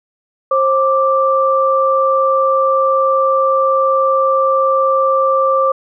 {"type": "tone pair together", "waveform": "sine", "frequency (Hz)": [533.6, 1174.7], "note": ["C5", "D6"], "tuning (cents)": [34, 0], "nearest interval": "octave + major second", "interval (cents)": 1366, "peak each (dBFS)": -13, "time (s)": [0.51, 5.72], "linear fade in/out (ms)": 5, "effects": []}